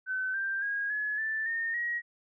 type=tone with pitch steps; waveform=sine; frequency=1521 / 1578.3 / 1637.7 / 1699.4 / 1763.4 / 1829.8 / 1898.7 Hz; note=F#6 / G6 / G#6 / G#6 / A6 / A#6 / A#6; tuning=+47 / +11 / -25 / +39 / +3 / -33 / +31 cents; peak=-29 dBFS; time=0.06-2.02 s; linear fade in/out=50 ms; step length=280 ms; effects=none